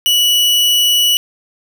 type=tone; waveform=40% pulse; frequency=2943 Hz; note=F#7; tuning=10 cents flat; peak=-9 dBFS; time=0.06-1.17 s; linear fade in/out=0 ms; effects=none